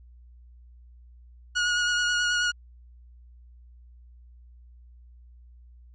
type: tone with vibrato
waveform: sawtooth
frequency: 1447 Hz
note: F#6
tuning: 39 cents flat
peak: -19 dBFS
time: 1.55-2.52 s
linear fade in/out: 20 ms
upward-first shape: sine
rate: 9.3 Hz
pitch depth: 15 cents each way
effects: added 60 Hz sine -48 dBFS peak until 5.94 s + resampled to 16000 Hz